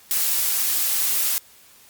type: noise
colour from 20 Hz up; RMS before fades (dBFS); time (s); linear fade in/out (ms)
blue; -21; 0.11-1.38; 0
effects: white hiss -51 dBFS RMS until 1.89 s + Opus 48 kbps